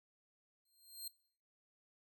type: tone with exponential growth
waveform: 15% pulse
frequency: 4186 Hz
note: C8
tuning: in tune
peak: -35 dBFS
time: 0.65-1.08 s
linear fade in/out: 5 ms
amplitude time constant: 92 ms
effects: noise-tail reverb RT60 0.6 s tail -21 dB re dry